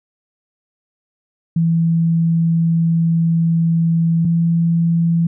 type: tone pair in turn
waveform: sine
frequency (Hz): 165.7 / 167.53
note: E3 / E3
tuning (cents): +9 / +28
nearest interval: unison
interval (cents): 19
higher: second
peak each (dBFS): -12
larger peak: neither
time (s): 1.56-4.25 / 4.25-5.27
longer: first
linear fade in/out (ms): 5
effects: none